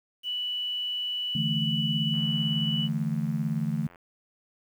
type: tone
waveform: sine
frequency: 2960 Hz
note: F#7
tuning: in tune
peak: -28 dBFS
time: 0.23-2.89 s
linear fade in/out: 50 ms
type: chord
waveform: sine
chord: D suspended second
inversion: none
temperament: equal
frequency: 146.83 / 164.81 / 220 Hz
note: D3 / E3 / A3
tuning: 0 / 0 / 0 cents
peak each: -30 dBFS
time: 1.35-3.87 s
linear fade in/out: 5 ms
type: click train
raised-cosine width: 0.5 ms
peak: -36 dBFS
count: 159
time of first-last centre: 2.14-3.958 s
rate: 86.9 Hz
effects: 9-bit